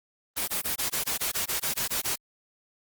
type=noise bursts; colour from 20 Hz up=white; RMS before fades=-28 dBFS; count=13; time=0.36-2.16 s; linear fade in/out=20 ms; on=120 ms; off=20 ms; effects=Opus 24 kbps